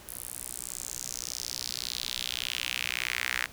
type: tone with high-pass filter sweep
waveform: sawtooth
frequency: 61.74 Hz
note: B1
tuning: in tune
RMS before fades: -35 dBFS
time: 0.08-3.46 s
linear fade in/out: 5 ms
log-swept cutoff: 11000 to 1800 Hz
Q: 2.8
effects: pink hiss -50 dBFS RMS until 3.52 s